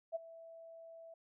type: tone with ADSR envelope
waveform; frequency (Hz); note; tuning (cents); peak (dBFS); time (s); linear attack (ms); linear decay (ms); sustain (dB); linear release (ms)
sine; 659.3; E5; 0; -33; 0.12-1.14; 34; 19; -18; 4
effects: none